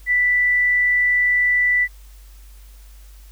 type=tone; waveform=sine; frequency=1975.5 Hz; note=B6; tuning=in tune; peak=-14 dBFS; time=0.06-1.88 s; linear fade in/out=50 ms; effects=added 49 Hz sine -40 dBFS peak until 3.31 s + white hiss -53 dBFS RMS until 3.31 s